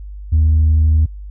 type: tone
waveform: sine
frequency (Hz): 78.2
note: D#2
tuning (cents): +9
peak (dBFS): -7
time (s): 0.32-1.06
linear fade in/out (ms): 10
effects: tanh soft clip ceiling -7 dBFS + added 50 Hz sine -28 dBFS peak until 1.3 s